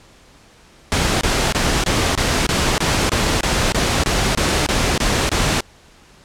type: noise bursts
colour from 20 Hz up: pink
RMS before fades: -17 dBFS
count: 15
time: 0.92-5.606 s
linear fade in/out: 0 ms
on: 290 ms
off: 24 ms
effects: pink hiss -48 dBFS RMS until 6.24 s + low-pass 8000 Hz 12 dB/octave